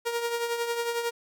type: tone with tremolo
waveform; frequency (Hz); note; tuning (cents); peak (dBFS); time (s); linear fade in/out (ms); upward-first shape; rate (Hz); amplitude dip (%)
sawtooth; 470; A#4; +14; -21; 0.05-1.11; 20; triangle; 11; 60
effects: none